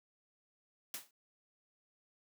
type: noise with exponential decay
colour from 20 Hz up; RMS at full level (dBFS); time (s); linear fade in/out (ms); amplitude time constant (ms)
white; -38; 0.94-1.11; 2; 36
effects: high-pass 200 Hz 12 dB/octave